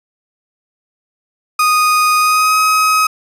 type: tone with pitch glide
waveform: 35% pulse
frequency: 1240 to 1266.8 Hz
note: D#6 to D#6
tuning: -6 to +31 cents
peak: -8 dBFS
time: 1.59-3.07 s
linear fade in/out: 5 ms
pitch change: +37 cents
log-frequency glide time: 2.19-2.58 s
effects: resampled to 32000 Hz + 8-bit